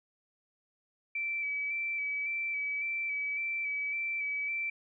sine tone with vibrato, 2312 Hz, D7, 28 cents flat, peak -31 dBFS, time 1.15-4.7 s, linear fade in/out 5 ms, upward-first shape square, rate 1.8 Hz, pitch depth 19 cents each way, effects none

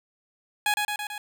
15% pulse tone with echo, 834 Hz, G#5, 7 cents sharp, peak -15 dBFS, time 0.66-0.74 s, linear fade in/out 2 ms, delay 110 ms, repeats 4, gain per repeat -3 dB, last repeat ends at 1.18 s, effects none

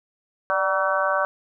harmonic tone with a mistuned harmonic, 190 Hz, F#3, 46 cents sharp, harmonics 3 / 4 / 5 / 6 / 7 / 8, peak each -24 / -29 / -29 / -25 / -29 / -26 dBFS, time 0.5-1.25 s, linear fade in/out 0 ms, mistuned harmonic 3, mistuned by +51 cents, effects none

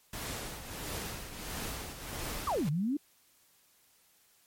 pink noise with tremolo, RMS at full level -37 dBFS, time 0.13-2.69 s, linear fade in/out 2 ms, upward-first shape triangle, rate 1.5 Hz, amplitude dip 65%
sine exponential two-way sweep, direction down then up, 1272 to 138.59 to 308.1 Hz, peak -28 dBFS, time 2.47-2.97 s, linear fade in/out 5 ms, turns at 2.69 s
effects white hiss -66 dBFS RMS until 4.46 s + MP3 64 kbps

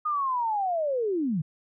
sine linear sweep, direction down, 1242 to 139.9 Hz, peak -24 dBFS, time 0.05-1.42 s, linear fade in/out 10 ms, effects none

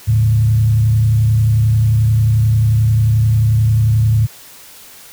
sine tone with frequency modulation, 110 Hz, A2, in tune, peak -9 dBFS, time 0.07-4.27 s, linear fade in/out 20 ms, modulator 31.3 Hz, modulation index 0.56, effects white hiss -39 dBFS RMS until 5.12 s

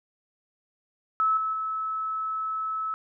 sine tone with level steps, 1300 Hz, E6, 24 cents flat, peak -20 / -25 / -27 dBFS, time 1.2-2.94 s, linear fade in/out 0 ms, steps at 1.37 / 1.53 s, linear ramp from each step 2 ms, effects none

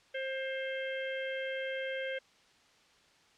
harmonic tone, 530 Hz, C5, 22 cents sharp, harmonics 1 / 3 / 4 / 5 / 6, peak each -36 / -41 / -42 / -49 / -46 dBFS, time 0.14-2.19 s, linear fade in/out 10 ms, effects white hiss -64 dBFS RMS until 3.37 s + low-pass 5000 Hz 12 dB/octave

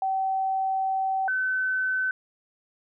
sine tone pair in turn, 767 / 1519.9 Hz, G5 / F#6, -38 / +46 cents, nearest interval octave, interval 1184 cents, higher second, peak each -23 dBFS, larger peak neither, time 0.02-1.28 / 1.28-2.11 s, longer first, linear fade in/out 2 ms, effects none

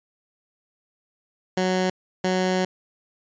15% pulse tone bursts at uneven times, 185 Hz, F#3, in tune, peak -14 dBFS, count 2, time 1.57-1.9 / 2.24-2.65 s, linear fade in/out 5 ms, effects resampled to 16000 Hz

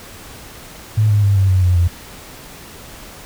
sine tone with pitch steps, 107.6 / 103.81 / 100.16 / 96.64 / 93.24 / 89.96 / 86.79 Hz, A2 / G#2 / G2 / G2 / F#2 / F#2 / F2, -38 / 0 / +38 / -24 / +14 / -48 / -10 cents, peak -10 dBFS, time 0.97-1.88 s, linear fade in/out 10 ms, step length 130 ms, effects pink hiss -37 dBFS RMS until 3.25 s

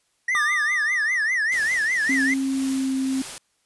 triangle tone with vibrato, 1864.7 Hz, A#6, in tune, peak -18 dBFS, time 0.28-2.34 s, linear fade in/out 5 ms, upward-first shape triangle, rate 5 Hz, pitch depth 210 cents each way
square tone with exponential decay, 1200 Hz, D6, 37 cents sharp, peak -23 dBFS, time 0.35-1.69 s, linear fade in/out 0 ms, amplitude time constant 290 ms
white noise with tremolo, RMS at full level -34 dBFS, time 1.52-3.38 s, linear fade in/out 0 ms, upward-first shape sine, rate 1.9 Hz, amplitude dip 40%
sine tone with pitch glide, 268.7 to 265 Hz, C4 to C4, +46 to +22 cents, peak -21 dBFS, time 2.09-3.22 s, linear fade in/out 5 ms, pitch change -24 cents, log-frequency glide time 2.46-2.94 s
effects white hiss -68 dBFS RMS until 3.65 s + resampled to 24000 Hz

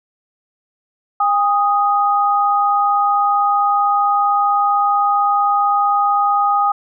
sine tone pair together, 808.9 / 1244.5 Hz, G#5 / D#6, -46 / 0 cents, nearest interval perfect fifth, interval 746 cents, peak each -15 dBFS, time 1.2-6.72 s, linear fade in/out 5 ms, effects none

